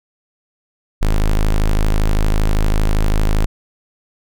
square tone, 26.3 Hz, G#0, 23 cents sharp, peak -12 dBFS, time 1.01-3.46 s, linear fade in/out 10 ms, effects none

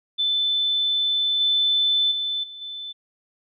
sine tone with level steps, 3520 Hz, A7, in tune, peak -19 / -17 / -23 / -36 / -31 dBFS, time 0.18-2.93 s, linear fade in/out 20 ms, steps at 1.4 / 2.11 / 2.43 / 2.61 s, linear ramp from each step 10 ms, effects none

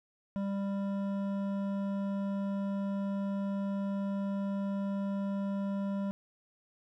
sine tone with hard clipping, 197.9 Hz, G3, 17 cents sharp, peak -33 dBFS, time 0.36-6.11 s, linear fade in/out 0 ms, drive 11 dB, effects none

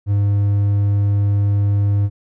triangle tone, 101.3 Hz, G#2, 43 cents flat, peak -11 dBFS, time 0.06-2.1 s, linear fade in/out 50 ms, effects none

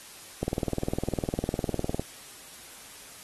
click train, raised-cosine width 2 ms, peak -14 dBFS, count 32, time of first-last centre 0.43-1.996 s, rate 19.8 Hz, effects white hiss -47 dBFS RMS until 3.23 s + AAC 32 kbps

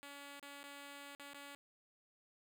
5% pulse tone with dropouts, 283.4 Hz, C#4, 38 cents sharp, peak -39 dBFS, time 0.03-1.55 s, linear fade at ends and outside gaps 0 ms, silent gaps 0.397-0.427 / 0.632-0.639 / 1.15-1.197 / 1.335-1.344 s, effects none

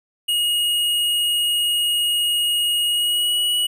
square tone with pitch glide, 2877 to 2926 Hz, F#7 to F#7, -49 to -20 cents, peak -18 dBFS, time 0.28-3.67 s, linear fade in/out 10 ms, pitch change +29 cents, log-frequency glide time 2.86-3.41 s, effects none

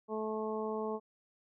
harmonic tone, 217.2 Hz, A3, 22 cents flat, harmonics 1 / 2 / 3 / 4 / 5, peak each -40 / -36 / -43 / -43 / -44 dBFS, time 0.08-1 s, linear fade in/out 50 ms, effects none

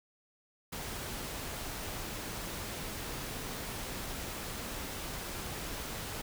pink noise, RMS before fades -40 dBFS, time 0.72-6.22 s, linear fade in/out 10 ms, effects none

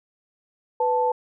sine tone pair together, 496.3 / 880 Hz, B4 / A5, +8 / 0 cents, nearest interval minor seventh, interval 992 cents, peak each -22 / -21 dBFS, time 0.8-1.12 s, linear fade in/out 5 ms, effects none

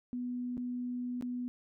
sine tone with dropouts, 246.6 Hz, B3, 2 cents flat, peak -34 dBFS, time 0.13-1.48 s, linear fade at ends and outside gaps 0 ms, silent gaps 0.57-0.578 / 1.211-1.224 s, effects none

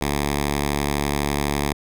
5% pulse tone with notch filter, 72 Hz, D2, 34 cents flat, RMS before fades -23 dBFS, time 0.01-1.73 s, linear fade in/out 5 ms, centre 550 Hz, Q 1.8, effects none

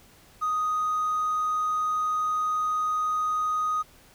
triangle tone with hard clipping, 1246 Hz, D#6, 2 cents sharp, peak -24 dBFS, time 0.41-3.83 s, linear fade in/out 20 ms, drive 4 dB, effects pink hiss -55 dBFS RMS until 4.14 s

